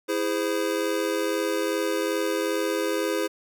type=chord; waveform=square; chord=E augmented; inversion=none; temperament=just; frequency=329.6 / 412 / 515 Hz; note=E4 / G#4 / B#4; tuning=0 / -14 / -28 cents; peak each=-29 dBFS; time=0.08-3.28 s; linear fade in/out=20 ms; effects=none